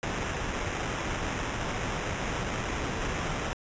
pink noise with sample-and-hold, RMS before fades -32 dBFS, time 0.03-3.53 s, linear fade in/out 0 ms, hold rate 4410 Hz, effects resampled to 16000 Hz

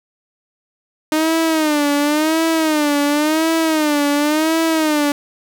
sawtooth tone with vibrato, 306.4 Hz, D#4, 27 cents flat, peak -10 dBFS, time 1.12-5.12 s, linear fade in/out 2 ms, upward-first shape sine, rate 0.93 Hz, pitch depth 110 cents each way, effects none

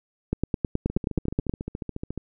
two click trains, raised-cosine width 3 ms, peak -18 / -10 dBFS, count 19 / 12, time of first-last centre 0.9-2.177 / 0.33-1.495 s, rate 14.1 / 9.44 Hz, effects none

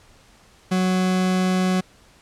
40% pulse tone, 185 Hz, F#3, in tune, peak -17 dBFS, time 0.71-1.81 s, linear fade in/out 10 ms, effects pink hiss -53 dBFS RMS until 2.21 s + low-pass 9000 Hz 12 dB/octave

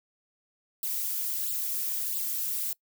violet noise with flanger, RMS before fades -31 dBFS, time 0.83-2.73 s, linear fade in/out 2 ms, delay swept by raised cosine 0.24 to 4.64 ms, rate 1.5 Hz, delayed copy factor +1, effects noise-tail reverb RT60 0.1 s tail -23 dB re dry

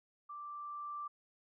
sine tone with level ramp, 1174.7 Hz, D6, in tune, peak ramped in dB -44 to -39 dBFS, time 0.29-1.08 s, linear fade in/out 10 ms, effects none

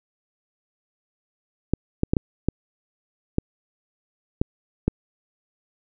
clicks, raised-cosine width 3 ms, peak -6 dBFS, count 8, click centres 1.736 / 2.034 / 2.135 / 2.168 / 2.486 / 3.384 / 4.415 / 4.88 s, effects none

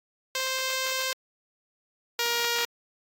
5% pulse tone pair in turn, 523.3 / 472 Hz, C5 / A#4, 0 / +22 cents, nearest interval major second, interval 178 cents, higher first, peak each -15 / -13 dBFS, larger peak second, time 0.35-1.13 / 2.19-2.65 s, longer first, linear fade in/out 2 ms, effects AAC 48 kbps

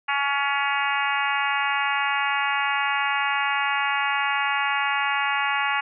harmonic tone with a mistuned harmonic, 280.7 Hz, C#4, 22 cents sharp, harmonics 3 / 4 / 5 / 6 / 7 / 8 / 9 / 10, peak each -27 / -28 / -29 / -30 / -30 / -31 / -32 / -32 dBFS, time 0.08-5.81 s, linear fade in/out 10 ms, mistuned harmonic 6, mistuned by +15 cents, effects none

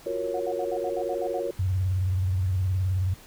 sine chord, Gb major seventh, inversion third, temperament equal, 349.2 / 370 / 466.2 / 554.4 Hz, F4 / Gb4 / Bb4 / Db5, 0 / 0 / 0 / 0 cents, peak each -34 / -35 / -31 / -30 dBFS, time 0.06-1.51 s, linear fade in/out 5 ms
sine tone bursts, 728 Hz, F#5, 28 cents flat, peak -31 dBFS, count 9, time 0.34-1.397 s, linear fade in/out 5 ms, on 57 ms, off 68 ms
sine tone with vibrato, 93 Hz, F#2, 9 cents sharp, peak -22 dBFS, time 1.59-3.14 s, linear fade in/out 5 ms, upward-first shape square, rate 19 Hz, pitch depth 79 cents each way
effects pink hiss -50 dBFS RMS until 3.26 s

